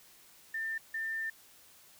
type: tone bursts at uneven times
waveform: sine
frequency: 1794 Hz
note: A6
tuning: 33 cents sharp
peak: -33 dBFS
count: 2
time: 0.54-0.78 / 0.94-1.3 s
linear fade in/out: 5 ms
effects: white hiss -59 dBFS RMS until 1.99 s